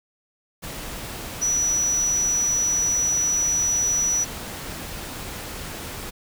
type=tone in noise; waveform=sine; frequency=5890 Hz; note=F#8; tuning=9 cents flat; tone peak=-19 dBFS; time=1.41-4.25 s; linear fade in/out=20 ms; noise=pink; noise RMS=-34 dBFS; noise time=0.62-6.11 s; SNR=+12 dB; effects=none